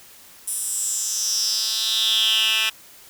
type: tone with high-pass filter sweep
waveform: 10% pulse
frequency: 220 Hz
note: A3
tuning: in tune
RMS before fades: -22 dBFS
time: 0.47-2.7 s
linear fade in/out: 10 ms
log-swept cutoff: 9700 to 2400 Hz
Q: 5.4
effects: white hiss -47 dBFS RMS until 3.09 s